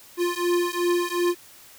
square beating tone pair, 349.1 / 351.8 Hz, F4 / F4, -1 / +13 cents, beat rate 2.7 Hz, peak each -25 dBFS, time 0.17-1.35 s, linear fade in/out 50 ms, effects white hiss -49 dBFS RMS until 1.78 s

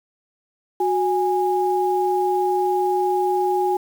sine tone pair together, 367.1 / 824 Hz, F#4 / G#5, -14 / -14 cents, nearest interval octave + major second, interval 1400 cents, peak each -20 dBFS, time 0.8-3.77 s, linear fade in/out 5 ms, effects 7-bit

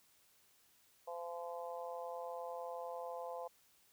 harmonic tone, 171.3 Hz, F3, 33 cents flat, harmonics 3 / 4 / 5 / 6, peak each -45 / -47 / -49 / -51 dBFS, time 1.07-3.48 s, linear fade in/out 10 ms, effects white hiss -70 dBFS RMS until 3.92 s

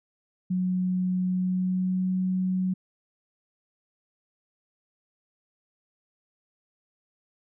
sine tone with pitch glide, 183.3 to 185.43 Hz, F#3 to F#3, -16 to +4 cents, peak -23 dBFS, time 0.5-2.74 s, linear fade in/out 10 ms, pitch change +20 cents, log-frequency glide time 1.27-2.12 s, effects none

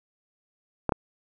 clicks, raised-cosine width 1 ms, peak -9 dBFS, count 2, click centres 0.893 / 0.922 s, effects none

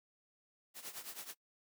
white noise with tremolo, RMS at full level -44 dBFS, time 0.74-1.35 s, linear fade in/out 50 ms, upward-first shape triangle, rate 9.3 Hz, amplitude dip 85%, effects noise-tail reverb RT60 0.1 s tail -23 dB re dry + high-pass 200 Hz 12 dB/octave

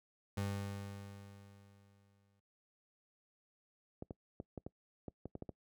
30% pulse tone with exponential decay, 100 Hz, G2, 35 cents sharp, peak -32 dBFS, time 0.37-2.4 s, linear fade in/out 5 ms, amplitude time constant 440 ms
clicks, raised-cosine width 2 ms, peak -30 dBFS, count 10, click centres 4.024 / 4.108 / 4.401 / 4.577 / 4.665 / 5.082 / 5.256 / 5.353 / 5.423 / 5.492 s
effects noise-tail reverb RT60 0.1 s tail -24 dB re dry + high-pass 60 Hz 12 dB/octave

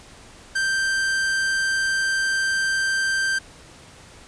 45% pulse tone, 1568 Hz, G6, in tune, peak -20 dBFS, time 0.55-3.39 s, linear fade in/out 10 ms, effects pink hiss -46 dBFS RMS until 4.27 s + resampled to 22050 Hz

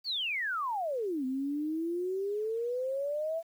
sine exponential two-way sweep, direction down then up, 4700 to 255.1 to 671 Hz, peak -30 dBFS, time 0.04-3.43 s, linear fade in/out 50 ms, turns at 1.25 s, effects 10-bit

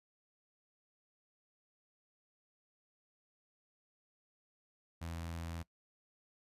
sawtooth tone with notch filter, 83.5 Hz, E2, 23 cents sharp, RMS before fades -43 dBFS, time 5.01-5.63 s, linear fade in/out 10 ms, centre 400 Hz, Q 2, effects noise-tail reverb RT60 0.1 s tail -21 dB re dry + resampled to 32000 Hz

